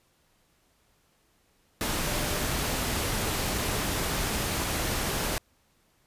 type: tone in noise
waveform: sine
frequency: 596 Hz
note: D5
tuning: 25 cents sharp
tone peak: -39 dBFS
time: 2.07-2.43 s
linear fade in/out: 0 ms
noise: pink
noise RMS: -29 dBFS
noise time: 1.81-5.38 s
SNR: -13 dB
effects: pink hiss -67 dBFS RMS until 6.06 s + resampled to 32000 Hz